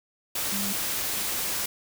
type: tone in noise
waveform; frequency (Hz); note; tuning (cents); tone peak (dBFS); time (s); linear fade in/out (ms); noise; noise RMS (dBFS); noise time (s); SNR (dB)
sine; 198.9; G3; +25; -32; 0.52-0.73; 5; white; -29; 0.35-1.66; -6
effects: none